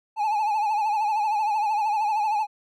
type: tone with vibrato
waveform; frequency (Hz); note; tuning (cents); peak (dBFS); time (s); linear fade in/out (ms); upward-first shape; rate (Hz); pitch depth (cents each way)
triangle; 850; G#5; +40; -19; 0.16-2.47; 50; triangle; 13; 89
effects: none